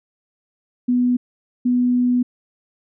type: tone bursts at uneven times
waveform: sine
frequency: 246.9 Hz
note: B3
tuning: in tune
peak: -14 dBFS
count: 2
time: 0.88-1.17 / 1.65-2.23 s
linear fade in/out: 10 ms
effects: none